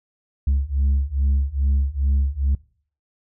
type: beating tone pair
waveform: sine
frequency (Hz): 67.7 / 70.1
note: C#2 / C#2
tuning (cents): -40 / +20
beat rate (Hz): 2.4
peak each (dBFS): -19 / -18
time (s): 0.47-2.55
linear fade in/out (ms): 5
effects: noise-tail reverb RT60 0.5 s tail -23 dB re dry + tanh soft clip ceiling -14 dBFS